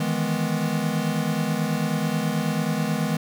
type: chord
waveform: square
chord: E major seventh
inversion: third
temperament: equal with one note detuned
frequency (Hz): 155.56 / 164.81 / 208.7 / 246.9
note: D#3 / E3 / G#3 / B3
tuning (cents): 0 / 0 / +9 / 0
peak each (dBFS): -29 / -28 / -28 / -30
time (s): 0-3.17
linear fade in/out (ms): 5
effects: none